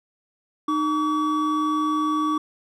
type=tone pair together; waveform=triangle; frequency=306.8 / 1140.4 Hz; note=D#4 / C#6; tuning=-24 / +49 cents; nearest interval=octave + major seventh; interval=2273 cents; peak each=-21 dBFS; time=0.68-2.38 s; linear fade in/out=5 ms; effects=none